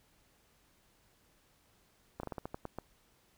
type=slowing click train; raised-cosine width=1 ms; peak=-25 dBFS; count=9; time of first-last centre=2.2-2.786 s; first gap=33 ms; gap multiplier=1.22; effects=pink hiss -69 dBFS RMS until 3.37 s